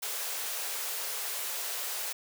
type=high-pass noise; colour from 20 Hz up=white; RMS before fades=-35 dBFS; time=0.02-2.13 s; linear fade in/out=10 ms; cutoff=380 Hz; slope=96 dB/octave; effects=none